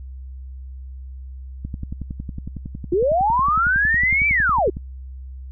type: click train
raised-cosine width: 5 ms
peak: -17 dBFS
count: 35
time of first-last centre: 1.65-4.769 s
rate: 10.9 Hz
type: linear two-way sweep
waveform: sine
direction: up then down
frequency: 329.6 to 2349 to 329.6 Hz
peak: -15 dBFS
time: 2.92-4.7 s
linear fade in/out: 5 ms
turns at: 4.28 s
effects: added 65 Hz sine -32 dBFS peak until 5.51 s